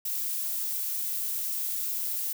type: noise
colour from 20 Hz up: violet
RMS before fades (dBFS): -31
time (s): 0.05-2.33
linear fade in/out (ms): 5
effects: none